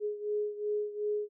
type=beating tone pair; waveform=sine; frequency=417.6 / 420.3 Hz; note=G#4 / G#4; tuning=+10 / +21 cents; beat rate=2.7 Hz; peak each=-32 / -36 dBFS; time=0-1.29 s; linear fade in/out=50 ms; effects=none